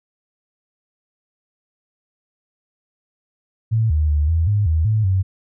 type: tone with pitch steps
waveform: sine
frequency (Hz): 112 / 76.6 / 74.3 / 81.9 / 103.5 / 79.8 / 108.6 / 94.5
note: A2 / D#2 / D2 / E2 / G#2 / D#2 / A2 / F#2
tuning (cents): +31 / -27 / +21 / -11 / -5 / +44 / -22 / +37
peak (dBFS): -14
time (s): 3.71-5.23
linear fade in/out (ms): 20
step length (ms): 190
effects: none